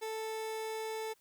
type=tone; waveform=30% pulse; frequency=440.4 Hz; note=A4; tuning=2 cents sharp; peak=-34 dBFS; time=0.01-1.14 s; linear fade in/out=20 ms; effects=white hiss -70 dBFS RMS until 1.2 s